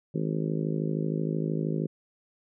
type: harmonic tone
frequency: 53 Hz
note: G#1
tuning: 36 cents sharp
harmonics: 3 / 4 / 5 / 6 / 7 / 8 / 9 / 10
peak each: -29 / -34 / -35 / -38 / -35 / -38 / -43 / -44 dBFS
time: 0.14-1.87 s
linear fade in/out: 10 ms
effects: none